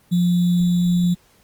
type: tone with sample-and-hold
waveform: sine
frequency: 176.3 Hz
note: F3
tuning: 17 cents sharp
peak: -14 dBFS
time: 0.11-1.15 s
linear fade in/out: 20 ms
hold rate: 3675 Hz
effects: pink hiss -56 dBFS RMS until 1.43 s + Opus 24 kbps